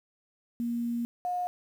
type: tone pair in turn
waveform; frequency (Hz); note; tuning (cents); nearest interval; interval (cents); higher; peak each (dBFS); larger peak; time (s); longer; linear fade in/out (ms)
sine; 236.1 / 717.6; A#3 / F5; +22 / +47; octave + perfect fifth; 1925; second; -28; neither; 0.6-1.05 / 1.25-1.47; first; 0
effects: 9-bit